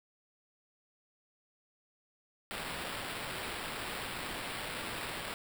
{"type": "noise with sample-and-hold", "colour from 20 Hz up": "white", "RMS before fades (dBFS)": -40, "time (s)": [2.51, 5.34], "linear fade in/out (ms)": 0, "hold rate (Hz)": 6300, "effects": []}